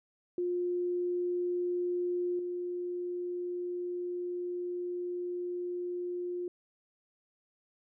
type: tone with level steps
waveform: sine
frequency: 354.7 Hz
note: F4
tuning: 27 cents sharp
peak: -29 / -33 dBFS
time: 0.38-6.48 s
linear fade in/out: 2 ms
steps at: 2.39 s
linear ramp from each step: 2 ms
effects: none